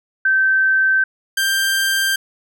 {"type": "tone pair in turn", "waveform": ["sine", "sawtooth"], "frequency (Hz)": [1549, 1579.7], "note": ["G6", "G6"], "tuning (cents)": [-21, 13], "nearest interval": "unison", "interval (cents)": 34, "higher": "second", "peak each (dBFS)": -12, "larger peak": "neither", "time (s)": [[0.25, 1.04], [1.37, 2.16]], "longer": "neither", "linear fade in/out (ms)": 5, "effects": []}